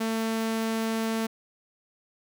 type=tone; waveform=sawtooth; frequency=223.8 Hz; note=A3; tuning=30 cents sharp; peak=-22 dBFS; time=0-1.27 s; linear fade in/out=10 ms; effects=none